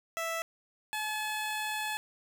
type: tone pair in turn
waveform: 15% pulse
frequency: 659.3 / 856.9 Hz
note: E5 / A5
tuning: 0 / -46 cents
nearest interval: perfect fourth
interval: 454 cents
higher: second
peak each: -26 dBFS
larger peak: neither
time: 0.17-0.42 / 0.93-1.97 s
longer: second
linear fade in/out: 0 ms
effects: none